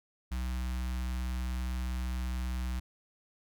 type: tone with notch filter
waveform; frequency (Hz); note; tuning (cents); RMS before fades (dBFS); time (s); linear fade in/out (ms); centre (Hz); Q
square; 62.4; B1; +19; -34; 0.31-2.8; 10; 470; 0.64
effects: none